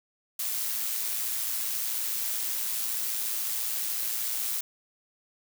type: noise with amplitude modulation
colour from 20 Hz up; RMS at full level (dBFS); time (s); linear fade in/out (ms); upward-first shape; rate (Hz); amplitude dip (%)
blue; -29; 0.39-4.61; 5; sine; 114; 35
effects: none